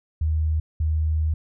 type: tone pair in turn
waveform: sine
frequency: 78.2 / 78.2 Hz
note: D#2 / D#2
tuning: +9 / +9 cents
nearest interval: unison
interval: 0 cents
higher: neither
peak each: -19 dBFS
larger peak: neither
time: 0.21-0.6 / 0.8-1.34 s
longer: second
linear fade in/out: 5 ms
effects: none